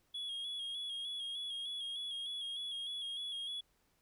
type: tone with vibrato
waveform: sine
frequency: 3322 Hz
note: G#7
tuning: in tune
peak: -36 dBFS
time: 0.14-3.61 s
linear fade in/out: 10 ms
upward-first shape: square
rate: 3.3 Hz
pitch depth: 34 cents each way
effects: tanh soft clip ceiling -38 dBFS + pink hiss -75 dBFS RMS until 4.01 s